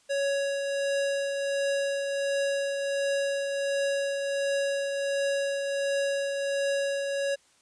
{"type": "tone with tremolo", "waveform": "square", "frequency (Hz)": 557, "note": "C#5", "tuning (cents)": 8, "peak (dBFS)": -25, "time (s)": [0.09, 7.36], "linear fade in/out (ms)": 20, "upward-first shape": "triangle", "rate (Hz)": 1.4, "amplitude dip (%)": 40, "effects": ["white hiss -63 dBFS RMS until 7.61 s", "resampled to 22050 Hz"]}